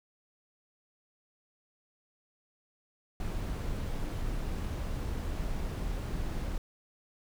brown noise, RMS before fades -34 dBFS, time 3.2-6.58 s, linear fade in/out 2 ms, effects none

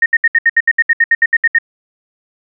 sine tone bursts, 1848 Hz, A#6, 16 cents flat, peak -6 dBFS, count 15, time 0.02-1.586 s, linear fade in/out 5 ms, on 40 ms, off 69 ms, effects none

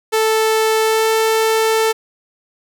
sawtooth tone with pitch glide, 440 to 443.3 Hz, A4 to A4, 0 to +13 cents, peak -9 dBFS, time 0.12-1.93 s, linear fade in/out 20 ms, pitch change +13 cents, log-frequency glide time 0.82-1.09 s, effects none

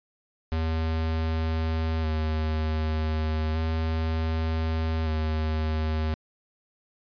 square tone with vibrato, 79.4 Hz, D#2, 36 cents sharp, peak -25 dBFS, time 0.52-6.14 s, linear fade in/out 0 ms, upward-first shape square, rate 0.33 Hz, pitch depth 21 cents each way, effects resampled to 11025 Hz

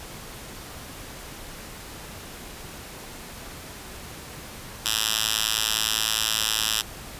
5% pulse tone with high-pass filter, 109.8 Hz, A2, 3 cents flat, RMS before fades -25 dBFS, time 4.85-6.82 s, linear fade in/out 10 ms, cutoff 3100 Hz, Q 1, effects pink hiss -40 dBFS RMS until 7.19 s + resampled to 32000 Hz

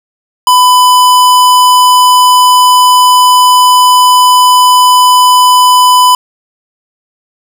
square tone, 1000 Hz, B5, 21 cents sharp, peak -3 dBFS, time 0.47-6.15 s, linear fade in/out 2 ms, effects none

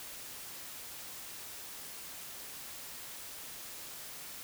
silence, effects white hiss -46 dBFS RMS until 4.43 s

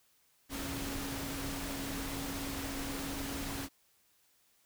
sine tone in noise, 275.4 Hz, C#4, 11 cents flat, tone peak -41 dBFS, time 0.49-3.69 s, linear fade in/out 50 ms, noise pink, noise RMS -40 dBFS, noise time 0.49-3.69 s, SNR -4 dB, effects white hiss -70 dBFS RMS until 4.65 s

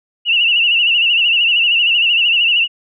sine tone with vibrato, 2794 Hz, F7, in tune, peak -10 dBFS, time 0.25-2.68 s, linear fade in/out 50 ms, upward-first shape sine, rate 13 Hz, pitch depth 86 cents each way, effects none

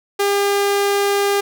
sawtooth tone, 402.3 Hz, G4, 45 cents sharp, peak -11 dBFS, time 0.19-1.41 s, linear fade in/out 10 ms, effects none

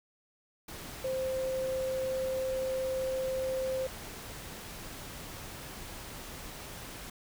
sine tone in noise, 523.3 Hz, C5, in tune, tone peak -30 dBFS, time 1.04-3.87 s, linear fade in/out 5 ms, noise pink, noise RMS -44 dBFS, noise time 0.68-7.1 s, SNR +11 dB, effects none

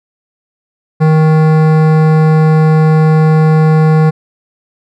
sine tone with hard clipping, 156.8 Hz, D#3, 14 cents sharp, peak -7 dBFS, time 1-4.11 s, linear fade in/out 20 ms, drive 16 dB, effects none

